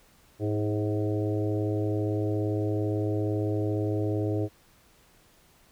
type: harmonic tone with a mistuned harmonic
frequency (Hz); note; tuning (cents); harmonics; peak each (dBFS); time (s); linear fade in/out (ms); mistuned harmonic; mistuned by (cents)
105.9; G#2; +34; 1 / 3 / 4 / 5 / 6 / 7; -28 / -30 / -32 / -37 / -39 / -45; 0.39-4.49; 50; 4; -34
effects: pink hiss -60 dBFS RMS until 5.71 s